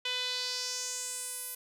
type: tone with band-pass filter sweep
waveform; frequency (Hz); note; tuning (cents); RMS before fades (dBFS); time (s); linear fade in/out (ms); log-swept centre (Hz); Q
sawtooth; 500; B4; +21; -36; 0.05-1.55; 5; 3200 to 12000; 3.2
effects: none